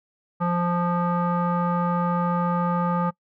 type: tone with low-pass filter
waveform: square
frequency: 174.61 Hz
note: F3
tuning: in tune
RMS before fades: -23 dBFS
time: 0.4-3.11 s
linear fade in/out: 20 ms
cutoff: 1100 Hz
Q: 9.5
effects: noise-tail reverb RT60 0.1 s tail -23 dB re dry